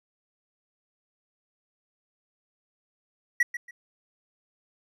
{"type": "tone with echo", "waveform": "triangle", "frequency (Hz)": 1928, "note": "B6", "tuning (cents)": -42, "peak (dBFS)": -16, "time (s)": [3.4, 3.43], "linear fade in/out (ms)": 5, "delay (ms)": 140, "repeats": 2, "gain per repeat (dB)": -12, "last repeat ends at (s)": 3.71, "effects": []}